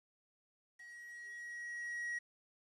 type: tone with level ramp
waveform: triangle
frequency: 1904 Hz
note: A#6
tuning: 36 cents sharp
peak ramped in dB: -50 to -35 dBFS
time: 0.79-2.19 s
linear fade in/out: 10 ms
effects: resampled to 24000 Hz + 11-bit